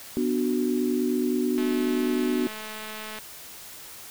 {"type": "chord", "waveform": "sine", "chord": "B minor", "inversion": "none", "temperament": "just", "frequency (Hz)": [246.9, 296.3, 370.4], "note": ["B3", "D4", "F#4"], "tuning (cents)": [0, 15, 2], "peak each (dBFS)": [-25, -28, -27], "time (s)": [0.17, 2.47], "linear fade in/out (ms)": 0}
{"type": "click train", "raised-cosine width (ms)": 0.3, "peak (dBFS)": -22, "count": 348, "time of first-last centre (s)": [1.58, 3.186], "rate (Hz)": 216}
{"effects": ["white hiss -43 dBFS RMS until 4.1 s"]}